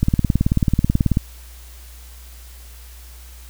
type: click train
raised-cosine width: 5 ms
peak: -3 dBFS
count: 22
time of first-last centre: 0.03-1.171 s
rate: 18.4 Hz
effects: added 60 Hz sine -38 dBFS peak until 3.49 s + white hiss -46 dBFS RMS until 3.49 s